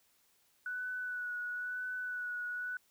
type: tone with vibrato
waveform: sine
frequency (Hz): 1480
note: F#6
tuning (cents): 0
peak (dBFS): -36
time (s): 0.66-2.77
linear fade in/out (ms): 2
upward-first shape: sine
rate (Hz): 1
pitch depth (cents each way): 22
effects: white hiss -71 dBFS RMS until 2.9 s